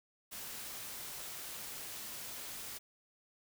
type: noise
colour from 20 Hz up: white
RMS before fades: -45 dBFS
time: 0.31-2.79 s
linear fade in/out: 20 ms
effects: none